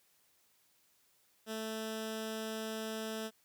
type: tone with notch filter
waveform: 10% pulse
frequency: 220 Hz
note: A3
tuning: in tune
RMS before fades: -40 dBFS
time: 1.46-3.31 s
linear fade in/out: 50 ms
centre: 1000 Hz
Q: 1.5
effects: white hiss -71 dBFS RMS until 3.44 s + high-pass 60 Hz 12 dB/octave